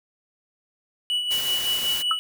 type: tone with tremolo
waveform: triangle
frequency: 2948 Hz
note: F#7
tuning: 7 cents flat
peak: -19 dBFS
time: 1.1-2.19 s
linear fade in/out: 0 ms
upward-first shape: sine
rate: 5.3 Hz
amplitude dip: 50%
type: noise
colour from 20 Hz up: white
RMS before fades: -31 dBFS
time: 1.3-2.03 s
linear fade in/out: 20 ms
type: tone with exponential decay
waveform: sine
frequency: 1300 Hz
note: E6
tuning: 24 cents flat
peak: -16 dBFS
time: 2.11-2.18 s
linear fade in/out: 2 ms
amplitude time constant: 15 ms
effects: none